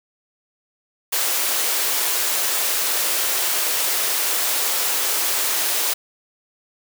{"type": "high-pass noise", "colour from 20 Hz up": "white", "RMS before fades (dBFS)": -21, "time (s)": [1.12, 5.94], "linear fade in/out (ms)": 10, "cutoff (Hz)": 350, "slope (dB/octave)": 24, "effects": []}